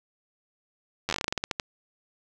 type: slowing click train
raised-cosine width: 0.2 ms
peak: -10 dBFS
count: 15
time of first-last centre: 1.09-1.598 s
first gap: 10 ms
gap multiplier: 1.18
effects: none